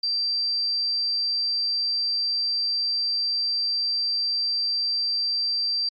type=tone; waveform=sine; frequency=4698 Hz; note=D8; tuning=in tune; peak=-22 dBFS; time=0.03-5.89 s; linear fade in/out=5 ms; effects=Opus 48 kbps

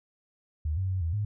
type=tone with pitch steps; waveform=sine; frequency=76.8 / 94.6 / 93.7 / 82.3 / 104.2 Hz; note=D#2 / F#2 / F#2 / E2 / G#2; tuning=-22 / +39 / +22 / -2 / +6 cents; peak=-26 dBFS; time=0.65-1.25 s; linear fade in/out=5 ms; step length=120 ms; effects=none

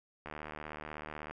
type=click train; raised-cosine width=0.5 ms; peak=-27 dBFS; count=81; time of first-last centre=0.26-1.31 s; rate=76.2 Hz; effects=none

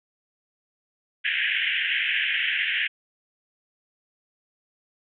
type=band-pass noise; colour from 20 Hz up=pink; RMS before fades=-25 dBFS; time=1.24-2.88 s; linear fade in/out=20 ms; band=1600 to 3200 Hz; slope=96 dB/octave; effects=none

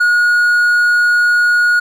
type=tone; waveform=triangle; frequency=1446 Hz; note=F#6; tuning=40 cents flat; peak=-7 dBFS; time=0-1.8 s; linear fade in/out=10 ms; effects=none

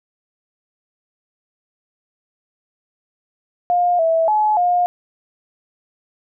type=tone with pitch steps; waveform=sine; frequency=708 / 654 / 852 / 711 Hz; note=F5 / E5 / G#5 / F5; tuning=+23 / -14 / +44 / +31 cents; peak=-13 dBFS; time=3.7-4.86 s; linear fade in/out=0 ms; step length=290 ms; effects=none

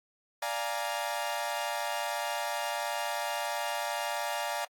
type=chord; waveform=sawtooth; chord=Bb dominant seventh; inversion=first; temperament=equal; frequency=587.3 / 698.5 / 830.6 / 932.3 Hz; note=D5 / F5 / Ab5 / Bb5; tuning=0 / 0 / 0 / 0 cents; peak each=-33 dBFS; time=0.42-4.65 s; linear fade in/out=5 ms; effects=AAC 64 kbps

